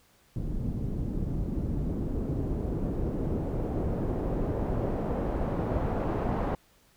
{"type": "noise with low-pass filter sweep", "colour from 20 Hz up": "pink", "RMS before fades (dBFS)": -30, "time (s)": [0.36, 6.55], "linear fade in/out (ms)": 2, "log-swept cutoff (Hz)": [210, 880], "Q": 1, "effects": ["pink hiss -63 dBFS RMS until 6.96 s"]}